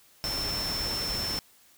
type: tone in noise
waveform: sine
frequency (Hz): 5350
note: E8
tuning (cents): +25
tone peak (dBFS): -30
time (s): 0.24-1.39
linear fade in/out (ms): 0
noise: pink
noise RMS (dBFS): -35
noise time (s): 0.24-1.39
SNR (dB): +2
effects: white hiss -59 dBFS RMS until 1.77 s